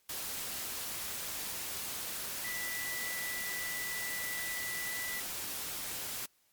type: tone in noise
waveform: sine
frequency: 1975.5 Hz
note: B6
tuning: in tune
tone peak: -38 dBFS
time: 2.44-5.2 s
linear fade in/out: 5 ms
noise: white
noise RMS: -39 dBFS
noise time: 0.09-6.26 s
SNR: -2 dB
effects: white hiss -71 dBFS RMS until 6.52 s + MP3 96 kbps